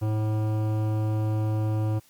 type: tone with hard clipping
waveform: sine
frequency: 108 Hz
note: A2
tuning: 32 cents flat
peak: -25 dBFS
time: 0.01-2 s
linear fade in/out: 20 ms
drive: 15 dB
effects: white hiss -59 dBFS RMS until 2.09 s + Opus 48 kbps